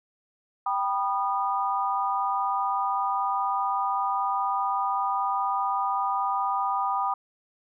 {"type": "chord", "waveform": "sine", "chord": "G augmented", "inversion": "none", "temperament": "just", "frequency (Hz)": [784, 980, 1225], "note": ["G5", "B5", "D#6"], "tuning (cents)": [0, -14, -27], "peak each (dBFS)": -28, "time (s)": [0.66, 7.14], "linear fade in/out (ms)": 5, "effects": []}